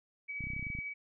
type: tone with tremolo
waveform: sine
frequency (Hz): 2277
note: C#7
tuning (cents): +46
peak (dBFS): -36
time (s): 0.28-0.94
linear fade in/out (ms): 20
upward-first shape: sine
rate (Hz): 14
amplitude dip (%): 30
type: clicks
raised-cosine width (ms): 5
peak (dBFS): -30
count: 12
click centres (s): 0.407 / 0.44 / 0.47 / 0.503 / 0.535 / 0.565 / 0.595 / 0.627 / 0.668 / 0.702 / 0.751 / 0.788
effects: none